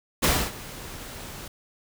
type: noise with ADSR envelope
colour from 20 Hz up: pink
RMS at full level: -19 dBFS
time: 0.22-1.48 s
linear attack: 22 ms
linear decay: 270 ms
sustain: -20 dB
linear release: 5 ms
effects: none